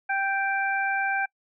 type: harmonic tone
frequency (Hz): 784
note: G5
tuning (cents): 0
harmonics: 1 / 2 / 3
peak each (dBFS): -27 / -26 / -32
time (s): 0.09-1.26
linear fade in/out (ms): 10
effects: noise-tail reverb RT60 0.1 s tail -26 dB re dry